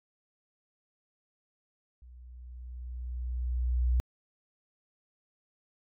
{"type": "tone with level ramp", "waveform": "sine", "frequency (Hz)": 61.5, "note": "B1", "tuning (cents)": -7, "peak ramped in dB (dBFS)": [-49, -21], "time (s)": [2.02, 4], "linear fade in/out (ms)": 0, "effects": ["tanh soft clip ceiling -19 dBFS"]}